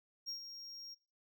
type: tone with ADSR envelope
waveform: triangle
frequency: 5580 Hz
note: F8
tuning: 2 cents flat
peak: -37 dBFS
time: 0.26-0.95 s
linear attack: 28 ms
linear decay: 110 ms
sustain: -9 dB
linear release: 20 ms
effects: noise-tail reverb RT60 0.4 s tail -24 dB re dry